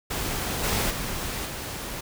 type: noise with level steps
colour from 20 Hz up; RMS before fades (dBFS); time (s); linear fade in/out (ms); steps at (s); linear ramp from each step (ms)
pink; -29 / -25 / -31 / -34; 0.1-2.01; 10; 0.63 / 0.9 / 1.45; 10
effects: none